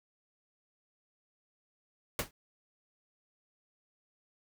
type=noise with exponential decay; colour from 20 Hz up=pink; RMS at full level=-28 dBFS; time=2.19-2.31 s; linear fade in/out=2 ms; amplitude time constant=25 ms; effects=none